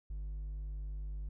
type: tone with hard clipping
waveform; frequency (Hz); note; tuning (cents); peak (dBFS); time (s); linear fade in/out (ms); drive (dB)
sine; 50.5; G#1; -48; -39; 0.1-1.29; 5; 3
effects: none